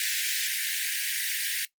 pink high-pass noise, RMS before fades -29 dBFS, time 0-1.65 s, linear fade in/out 2 ms, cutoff 1600 Hz, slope 96 dB/octave, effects noise-tail reverb RT60 0.1 s tail -17 dB re dry + Opus 24 kbps

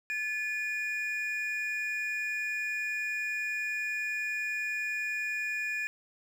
triangle tone pair together, 1730 / 2440 Hz, A6 / D#7, -30 / -34 cents, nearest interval tritone, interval 596 cents, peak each -33 / -31 dBFS, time 0.1-5.87 s, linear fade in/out 0 ms, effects none

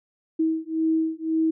sine beating tone pair, 320 / 321.9 Hz, D#4 / E4, +49 / -41 cents, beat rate 1.9 Hz, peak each -24 dBFS, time 0.39-1.51 s, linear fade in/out 10 ms, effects none

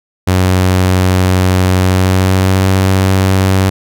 sawtooth tone with pitch glide, 92.5 to 95.21 Hz, F#2 to G2, 0 to -50 cents, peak -4 dBFS, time 0.27-3.7 s, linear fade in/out 10 ms, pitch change +50 cents, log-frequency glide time 1.77-2.67 s, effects none

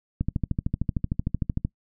click train, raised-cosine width 5 ms, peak -12 dBFS, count 20, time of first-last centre 0.21-1.649 s, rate 13.2 Hz, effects noise-tail reverb RT60 0.1 s tail -23 dB re dry

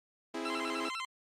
sawtooth chord, C augmented, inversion none, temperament equal, 261.6 / 329.6 / 415.3 Hz, C4 / E4 / G#4, 0 / 0 / 0 cents, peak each -37 / -34 / -37 dBFS, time 0.34-0.89 s, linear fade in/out 5 ms
20% pulse tone with vibrato, 1180 Hz, D6, 8 cents sharp, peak -31 dBFS, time 0.45-1.05 s, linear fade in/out 2 ms, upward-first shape square, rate 10 Hz, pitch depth 220 cents each way
effects low-pass 7000 Hz 12 dB/octave + Opus 32 kbps

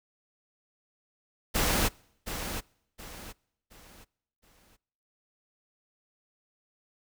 pink noise with echo, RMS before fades -26 dBFS, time 1.54-1.89 s, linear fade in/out 20 ms, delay 720 ms, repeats 4, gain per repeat -9 dB, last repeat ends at 4.77 s, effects noise-tail reverb RT60 0.8 s tail -26 dB re dry

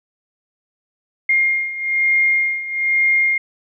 sine beating tone pair, 2124 / 2125.1 Hz, C7 / C7, +25 / +26 cents, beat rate 1.1 Hz, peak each -20 / -16 dBFS, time 1.29-3.38 s, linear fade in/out 5 ms, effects none

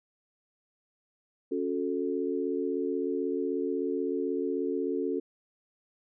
sine chord, F# minor, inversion second, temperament equal with one note detuned, 277.2 / 363.8 / 440 Hz, C#4 / F#4 / A4, 0 / -29 / 0 cents, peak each -32 dBFS, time 1.51-5.2 s, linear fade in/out 10 ms, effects none

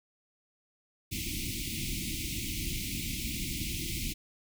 pink band-stop noise, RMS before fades -35 dBFS, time 1.11-4.14 s, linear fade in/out 20 ms, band 350 to 2100 Hz, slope 96 dB/octave, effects none

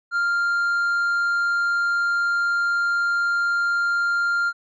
triangle tone, 1396 Hz, F6, 1 cent flat, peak -17 dBFS, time 0.11-4.53 s, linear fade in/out 50 ms, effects resampled to 16000 Hz

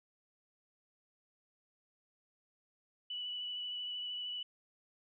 sine tone with vibrato, 2960 Hz, F#7, in tune, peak -38 dBFS, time 3.1-4.43 s, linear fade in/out 5 ms, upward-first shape sine, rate 13 Hz, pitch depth 15 cents each way, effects none

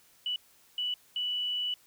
sine tone bursts at uneven times, 2960 Hz, F#7, in tune, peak -29 dBFS, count 3, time 0.26-0.36 / 0.78-0.94 / 1.16-1.74 s, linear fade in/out 2 ms, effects white hiss -62 dBFS RMS until 1.86 s

